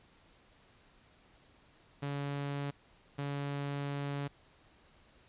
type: tone bursts at uneven times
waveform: sawtooth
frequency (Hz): 141.9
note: C#3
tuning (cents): +41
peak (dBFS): -31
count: 2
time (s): 2.02-2.71 / 3.18-4.28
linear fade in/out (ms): 10
effects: pink hiss -64 dBFS RMS until 5.28 s + resampled to 8000 Hz